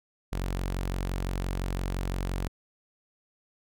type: tone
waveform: sawtooth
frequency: 45.84 Hz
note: F#1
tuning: 15 cents flat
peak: -25 dBFS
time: 0.32-2.48 s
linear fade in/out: 10 ms
effects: none